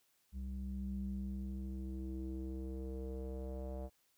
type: tone with low-pass filter sweep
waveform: square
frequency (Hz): 65.2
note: C2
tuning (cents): -5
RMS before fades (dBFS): -42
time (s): 0.32-3.9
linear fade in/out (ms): 50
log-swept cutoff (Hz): 150 to 640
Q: 3.9
effects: white hiss -75 dBFS RMS until 4.17 s